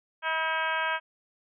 harmonic tone with a mistuned harmonic, 319.9 Hz, D#4, 48 cents sharp, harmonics 2 / 3 / 4 / 5 / 6 / 7 / 8 / 9 / 10, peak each -36 / -31 / -35 / -30 / -42 / -37 / -37 / -43 / -40 dBFS, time 0.22-1 s, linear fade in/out 50 ms, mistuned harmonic 3, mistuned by +18 cents, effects none

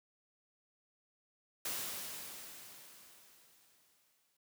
white noise with exponential decay, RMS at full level -38 dBFS, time 1.65-4.37 s, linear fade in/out 5 ms, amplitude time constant 590 ms, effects high-pass 100 Hz 12 dB/octave

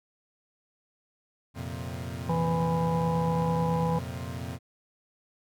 30% pulse chord, F suspended fourth, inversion none, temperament equal with one note detuned, 87.31 / 116.54 / 131.42 Hz, F2 / Bb2 / C3, 0 / 0 / +8 cents, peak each -35 / -36 / -36 dBFS, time 1.54-4.59 s, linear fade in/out 50 ms
harmonic tone, 165.5 Hz, E3, 7 cents sharp, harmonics 1 / 3 / 5 / 6, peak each -26 / -31 / -33 / -34 dBFS, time 2.29-3.99 s, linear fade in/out 5 ms
effects none

